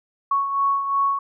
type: beating tone pair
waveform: sine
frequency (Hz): 1108.7 / 1111.5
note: C#6 / C#6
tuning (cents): 0 / +4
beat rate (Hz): 2.8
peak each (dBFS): -19 / -27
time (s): 0.31-1.19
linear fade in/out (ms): 5
effects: none